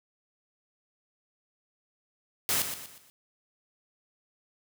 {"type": "noise with echo", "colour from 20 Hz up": "white", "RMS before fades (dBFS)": -27, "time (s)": [2.49, 2.62], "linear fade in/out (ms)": 0, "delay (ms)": 120, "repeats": 4, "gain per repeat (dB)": -8, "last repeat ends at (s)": 3.1, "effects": []}